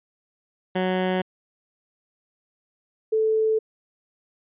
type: tone pair in turn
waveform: 15% pulse / sine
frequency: 185 / 438.6 Hz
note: F#3 / A4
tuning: 0 / -6 cents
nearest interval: octave + minor third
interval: 1494 cents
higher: second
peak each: -15 / -18 dBFS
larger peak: first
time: 0.75-1.22 / 3.12-3.59 s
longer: neither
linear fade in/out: 10 ms
effects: resampled to 8000 Hz